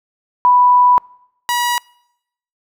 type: tone pair in turn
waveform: sine / sawtooth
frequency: 987.8 / 966.4 Hz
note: B5 / B5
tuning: 0 / -38 cents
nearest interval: unison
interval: 38 cents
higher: first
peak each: -7 / -11 dBFS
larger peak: first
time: 0.45-0.98 / 1.49-1.78 s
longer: first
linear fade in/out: 0 ms
effects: noise-tail reverb RT60 0.8 s tail -26 dB re dry